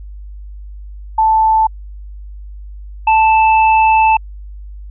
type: tone pair in turn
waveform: sine / square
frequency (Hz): 880 / 880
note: A5 / A5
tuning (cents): 0 / 0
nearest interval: unison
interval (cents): 0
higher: neither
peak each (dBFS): -8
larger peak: neither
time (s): 1.18-1.67 / 3.07-4.17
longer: second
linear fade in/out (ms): 5
effects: added 50 Hz sine -28 dBFS peak until 4.9 s + resampled to 8000 Hz